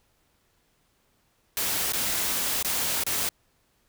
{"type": "noise with dropouts", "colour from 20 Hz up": "white", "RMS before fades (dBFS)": -27, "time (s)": [1.57, 3.29], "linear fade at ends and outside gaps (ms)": 1, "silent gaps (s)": [[1.922, 1.934], [2.627, 2.647], [3.037, 3.065]], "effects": ["pink hiss -68 dBFS RMS until 3.88 s"]}